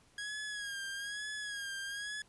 sawtooth tone with vibrato, 1647 Hz, G#6, 15 cents flat, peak -35 dBFS, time 0.18-2.22 s, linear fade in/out 2 ms, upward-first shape sine, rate 1.1 Hz, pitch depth 61 cents each way, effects pink hiss -66 dBFS RMS until 2.28 s + resampled to 24000 Hz

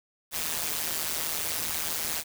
white noise with amplitude modulation, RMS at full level -27 dBFS, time 0.31-2.24 s, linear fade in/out 50 ms, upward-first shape sine, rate 159 Hz, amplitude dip 90%, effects none

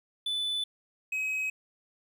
triangle tone pair in turn, 3493 / 2542 Hz, A7 / D#7, -13 / +36 cents, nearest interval tritone, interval 551 cents, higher first, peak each -27 dBFS, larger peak neither, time 0.26-0.64 / 1.12-1.5 s, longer neither, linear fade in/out 5 ms, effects 11-bit

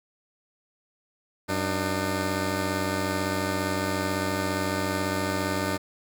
10% pulse tone pair together, 94.5 / 301.3 Hz, F#2 / D4, +37 / +44 cents, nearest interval octave + minor sixth, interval 2007 cents, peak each -20 dBFS, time 1.48-5.78 s, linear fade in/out 20 ms, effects none

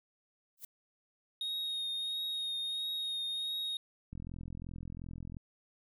violet noise with exponential growth, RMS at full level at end -39 dBFS, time 0.57-0.65 s, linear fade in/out 5 ms, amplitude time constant 17 ms
triangle tone with vibrato, 3729 Hz, A#7, in tune, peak -33 dBFS, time 1.41-3.77 s, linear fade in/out 2 ms, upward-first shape triangle, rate 1.5 Hz, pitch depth 22 cents each way
click train, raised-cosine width 5 ms, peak -32 dBFS, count 54, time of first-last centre 4.13-5.368 s, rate 42.8 Hz
effects none

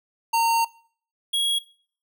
square tone pair in turn, 918 / 3312 Hz, A#5 / G#7, -27 / -5 cents, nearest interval octave + minor seventh, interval 2222 cents, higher second, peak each -19 / -21 dBFS, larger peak first, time 0.33-0.65 / 1.33-1.59 s, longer first, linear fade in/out 10 ms, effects noise-tail reverb RT60 0.5 s tail -21 dB re dry

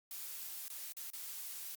blue noise with dropouts, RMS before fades -45 dBFS, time 0.11-1.75 s, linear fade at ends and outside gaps 2 ms, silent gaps 0.682-0.7 / 0.924-0.968 / 1.103-1.133 s, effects Opus 48 kbps

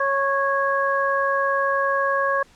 harmonic tone, 551 Hz, C#5, 11 cents flat, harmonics 1 / 2 / 3, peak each -23 / -22 / -24 dBFS, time 0-2.43 s, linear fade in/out 5 ms, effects pink hiss -54 dBFS RMS until 2.55 s + low-pass 8000 Hz 12 dB/octave

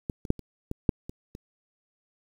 clicks, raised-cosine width 3 ms, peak -17 / -26 / -7 / -28 / -18 / -7 / -24 / -27 dBFS, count 8, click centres 0.098 / 0.252 / 0.304 / 0.393 / 0.714 / 0.892 / 1.095 / 1.351 s, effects 8-bit

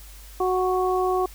harmonic tone, 369.2 Hz, F#4, 4 cents flat, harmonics 1 / 2 / 3, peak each -22 / -25 / -27 dBFS, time 0.4-1.26 s, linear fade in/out 5 ms, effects added 50 Hz sine -42 dBFS peak until 1.34 s + white hiss -48 dBFS RMS until 1.34 s

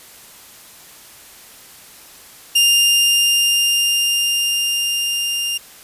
sawtooth tone with level ramp, 2803 Hz, F7, 6 cents sharp, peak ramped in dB -7 to -16 dBFS, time 2.55-5.58 s, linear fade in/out 10 ms, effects white hiss -42 dBFS RMS until 5.83 s + resampled to 32000 Hz

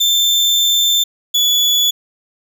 35% pulse tone pair in turn, 3556 / 3426 Hz, A7 / A7, +18 / -47 cents, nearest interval minor second, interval 65 cents, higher first, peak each -9 dBFS, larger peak neither, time 0-1.04 / 1.34-1.91 s, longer first, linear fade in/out 10 ms, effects none

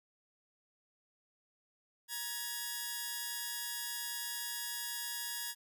5% pulse tone pair together, 947.9 / 1681 Hz, A#5 / G#6, +29 / +20 cents, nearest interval minor seventh, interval 991 cents, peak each -32 / -28 dBFS, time 2.08-5.55 s, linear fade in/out 50 ms, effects none

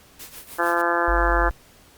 white noise with tremolo, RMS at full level -37 dBFS, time 0.19-0.82 s, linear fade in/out 10 ms, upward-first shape triangle, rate 6.6 Hz, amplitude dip 85%
harmonic tone, 171.4 Hz, F3, 32 cents flat, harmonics 2 / 3 / 4 / 5 / 6 / 7 / 8 / 9 / 10, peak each -27 / -27 / -27 / -27 / -27 / -27 / -27 / -27 / -27 dBFS, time 0.58-1.5 s, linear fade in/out 20 ms
sine tone, 49 Hz, G1, in tune, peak -21 dBFS, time 1.08-1.51 s, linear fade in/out 0 ms
effects pink hiss -52 dBFS RMS until 1.97 s + Opus 48 kbps

